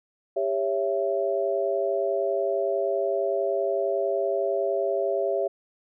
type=chord; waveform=sine; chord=C# diminished; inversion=second; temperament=just; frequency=399.1 / 554.4 / 665.2 Hz; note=G4 / C#5 / E5; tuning=+31 / 0 / +16 cents; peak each=-27 dBFS; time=0.36-5.48 s; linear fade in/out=10 ms; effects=none